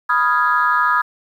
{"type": "chord", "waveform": "sine", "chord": "F half-diminished seventh", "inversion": "second", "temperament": "equal", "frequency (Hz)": [987.8, 1244.5, 1396.9, 1661.2], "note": ["Cb6", "Eb6", "F6", "Ab6"], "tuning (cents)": [0, 0, 0, 0], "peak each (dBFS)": [-19, -16, -21, -19], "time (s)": [0.09, 1.02], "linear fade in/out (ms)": 10, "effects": ["tanh soft clip ceiling -4 dBFS", "8-bit"]}